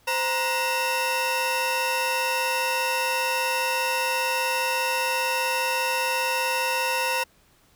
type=tone cluster; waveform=35% pulse; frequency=518 / 941 / 1461 / 2685 Hz; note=C5 / A#5 / F#6 / E7; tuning=-17 / +16 / -22 / +31 cents; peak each=-28 / -25 / -32 / -26 dBFS; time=0.07-7.24 s; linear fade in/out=10 ms; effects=pink hiss -60 dBFS RMS until 7.75 s